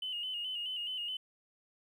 triangle tone with vibrato, 2943 Hz, F#7, 10 cents flat, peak -32 dBFS, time 0.02-1.17 s, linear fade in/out 5 ms, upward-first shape square, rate 4.7 Hz, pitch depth 51 cents each way, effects tanh soft clip ceiling -33 dBFS

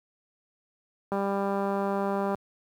click train, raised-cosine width 1 ms, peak -16 dBFS, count 244, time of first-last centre 1.12-2.347 s, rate 198 Hz, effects high-pass 80 Hz 12 dB/octave + 9-bit

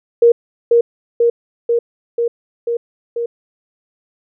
sine tone with echo, 470 Hz, A#4, 14 cents sharp, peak -5 dBFS, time 0.22-0.32 s, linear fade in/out 5 ms, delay 490 ms, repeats 6, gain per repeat -2 dB, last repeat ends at 3.26 s, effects none

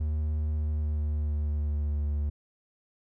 triangle tone with pitch glide, 76.4 to 73.2 Hz, D#2 to D2, -31 to -5 cents, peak -24 dBFS, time 0-2.3 s, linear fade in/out 10 ms, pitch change -74 cents, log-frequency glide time 0.51-2.06 s, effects none

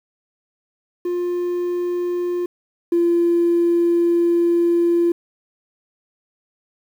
triangle tone pair in turn, 353 / 342.8 Hz, F4 / F4, +19 / -32 cents, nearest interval minor second, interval 51 cents, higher first, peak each -17 / -10 dBFS, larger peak second, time 1.05-2.46 / 2.92-5.12 s, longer second, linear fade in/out 5 ms, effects tanh soft clip ceiling -11 dBFS + 8-bit

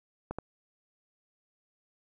clicks, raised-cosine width 1 ms, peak -21 dBFS, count 2, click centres 0.31 / 0.386 s, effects none

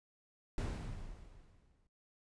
brown noise with exponential decay, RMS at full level -34 dBFS, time 0.58-1.87 s, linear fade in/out 1 ms, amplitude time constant 280 ms, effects noise-tail reverb RT60 0.1 s tail -17 dB re dry + resampled to 22050 Hz

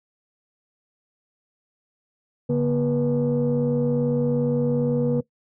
sine tone cluster, 142.5 / 240 / 485.7 Hz, C#3 / B3 / B4, +48 / -49 / -29 cents, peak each -22 dBFS, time 2.49-5.21 s, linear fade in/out 10 ms, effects noise-tail reverb RT60 0.1 s tail -19 dB re dry + tanh soft clip ceiling -14 dBFS

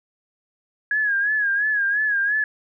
sine tone with vibrato, 1661.2 Hz, G#6, in tune, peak -18 dBFS, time 0.91-2.44 s, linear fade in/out 2 ms, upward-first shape sine, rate 2.9 Hz, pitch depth 75 cents each way, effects none

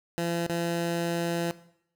15% pulse tone with dropouts, 170 Hz, F3, 46 cents flat, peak -21 dBFS, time 0.18-1.51 s, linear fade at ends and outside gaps 0 ms, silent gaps 0.464-0.497 s, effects noise-tail reverb RT60 0.7 s tail -17 dB re dry

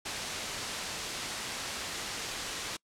white low-pass noise, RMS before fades -38 dBFS, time 0.05-2.77 s, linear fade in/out 10 ms, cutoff 6200 Hz, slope 12 dB/octave, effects noise-tail reverb RT60 0.1 s tail -26 dB re dry + low-pass 12000 Hz 12 dB/octave

